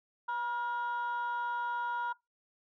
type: tone pair together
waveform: sine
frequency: 960 / 1416.5 Hz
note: B5 / F6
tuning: -49 / +24 cents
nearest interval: perfect fifth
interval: 673 cents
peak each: -31 / -36 dBFS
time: 0.28-2.13 s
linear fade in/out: 10 ms
effects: noise-tail reverb RT60 0.2 s tail -23 dB re dry + tanh soft clip ceiling -28 dBFS